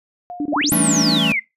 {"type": "tone with exponential decay", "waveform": "sine", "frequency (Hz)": 711, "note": "F5", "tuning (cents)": 31, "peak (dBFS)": -27, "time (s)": [0.3, 0.81], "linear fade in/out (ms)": 0, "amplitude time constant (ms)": 110}
{"type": "tone bursts", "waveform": "sine", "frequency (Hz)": 293.1, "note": "D4", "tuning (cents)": -3, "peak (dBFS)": -18, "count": 10, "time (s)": [0.4, 1.175], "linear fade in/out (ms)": 2, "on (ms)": 55, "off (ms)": 25}
{"type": "exponential two-way sweep", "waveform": "sine", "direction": "up then down", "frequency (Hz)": [525, 11840, 1997], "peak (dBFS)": -17, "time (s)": [0.52, 1.4], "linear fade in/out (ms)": 10, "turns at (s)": 0.73}
{"type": "chord", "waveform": "square", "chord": "A dominant seventh", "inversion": "second", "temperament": "equal", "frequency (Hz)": [164.81, 196, 220, 277.2], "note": ["E3", "G3", "A3", "C#4"], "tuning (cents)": [0, 0, 0, 0], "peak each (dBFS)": [-24, -26, -22, -24], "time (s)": [0.72, 1.32], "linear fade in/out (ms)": 0}
{"effects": ["noise-tail reverb RT60 0.2 s tail -21 dB re dry", "resampled to 32000 Hz"]}